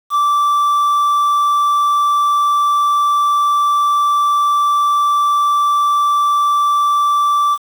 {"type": "tone with quantisation", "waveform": "triangle", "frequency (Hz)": 1167, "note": "D6", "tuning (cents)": -11, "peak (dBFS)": -9, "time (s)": [0.1, 7.58], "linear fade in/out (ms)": 50, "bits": 6, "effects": []}